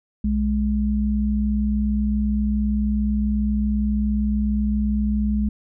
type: tone pair together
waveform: sine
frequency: 62.31 / 209.6 Hz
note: B1 / G#3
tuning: +16 / +16 cents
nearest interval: octave + major sixth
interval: 2100 cents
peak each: -22 / -20 dBFS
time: 0.24-5.49 s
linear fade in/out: 5 ms
effects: none